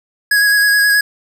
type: tone with vibrato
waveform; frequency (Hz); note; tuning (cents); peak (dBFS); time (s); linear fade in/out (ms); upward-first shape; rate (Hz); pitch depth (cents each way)
square; 1661.2; G#6; 0; -10; 0.31-1.01; 5; square; 9.4; 14
effects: none

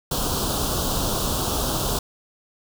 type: band-stop noise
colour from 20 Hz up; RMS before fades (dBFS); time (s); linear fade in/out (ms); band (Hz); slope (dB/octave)
pink; -24; 0.11-1.99; 5; 1400 to 3000; 48
effects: none

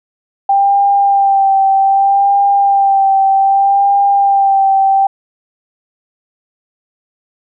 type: tone with vibrato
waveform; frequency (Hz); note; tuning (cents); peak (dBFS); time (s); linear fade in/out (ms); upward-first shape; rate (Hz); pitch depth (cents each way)
sine; 789; G5; +11; -7; 0.49-5.07; 5; sine; 0.64; 25
effects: none

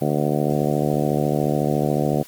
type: harmonic tone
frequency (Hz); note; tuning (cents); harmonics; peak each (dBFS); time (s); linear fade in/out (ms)
74; D2; +14; 2 / 3 / 4 / 5 / 6 / 7 / 8 / 9 / 10; -23 / -25 / -26 / -27 / -28 / -28 / -29 / -30 / -30; 0.01-2.23; 10
effects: white hiss -45 dBFS RMS until 2.27 s + Opus 24 kbps

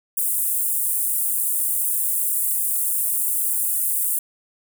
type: high-pass noise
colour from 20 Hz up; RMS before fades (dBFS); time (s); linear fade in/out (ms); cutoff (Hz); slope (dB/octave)
pink; -22; 0.17-4.19; 5; 8700; 48
effects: none

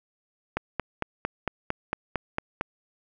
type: click train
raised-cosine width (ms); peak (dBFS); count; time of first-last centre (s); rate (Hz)
0.5; -11; 10; 0.57-2.611; 4.41
effects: none

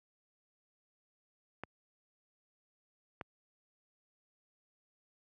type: clicks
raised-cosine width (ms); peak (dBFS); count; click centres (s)
0.5; -25; 2; 1.636 / 3.212
effects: high-pass 80 Hz 12 dB/octave

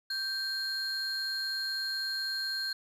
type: tone pair together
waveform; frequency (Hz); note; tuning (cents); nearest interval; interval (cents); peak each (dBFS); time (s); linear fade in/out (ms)
triangle; 1568 / 4236; G6 / C8; 0 / +21; octave + perfect fourth; 1721; -33 / -30; 0.1-2.73; 5
effects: tanh soft clip ceiling -27 dBFS + 11-bit

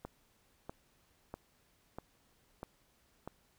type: click train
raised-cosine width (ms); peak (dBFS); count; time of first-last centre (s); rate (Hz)
1; -28; 6; 0.05-3.276; 1.55
effects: pink hiss -71 dBFS RMS until 3.58 s

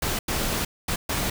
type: noise bursts at uneven times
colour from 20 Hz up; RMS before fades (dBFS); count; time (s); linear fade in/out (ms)
pink; -26; 4; 0.02-0.19 / 0.28-0.65 / 0.88-0.96 / 1.09-1.3; 5
effects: none

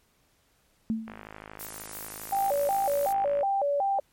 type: tone with exponential decay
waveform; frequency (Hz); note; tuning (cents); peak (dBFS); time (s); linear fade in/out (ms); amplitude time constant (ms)
sine; 222.5; A3; +20; -22; 0.9-1.27; 0; 80
type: click train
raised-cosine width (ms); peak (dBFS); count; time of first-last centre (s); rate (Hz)
0.5; -26; 124; 1.08-3.41; 52.8
type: noise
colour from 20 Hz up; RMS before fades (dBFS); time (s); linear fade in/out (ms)
violet; -37; 1.59-3.13; 10
type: tone with vibrato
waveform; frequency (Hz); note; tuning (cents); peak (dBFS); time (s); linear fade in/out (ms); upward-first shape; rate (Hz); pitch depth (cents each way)
sine; 671; E5; +31; -23; 2.32-4; 5; square; 2.7; 280
effects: pink hiss -67 dBFS RMS until 4.12 s + MP3 64 kbps

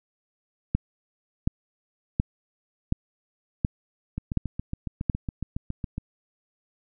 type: two click trains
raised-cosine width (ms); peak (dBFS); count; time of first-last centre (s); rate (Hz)
5; -9 / -17; 7 / 14; 0.75-5.098 / 4.18-5.981; 1.38 / 7.22
effects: none

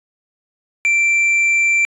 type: tone with tanh clipping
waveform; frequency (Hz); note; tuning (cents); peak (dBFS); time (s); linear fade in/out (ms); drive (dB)
sine; 2349; D7; 0; -13; 0.85-1.85; 0; 5
effects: resampled to 22050 Hz

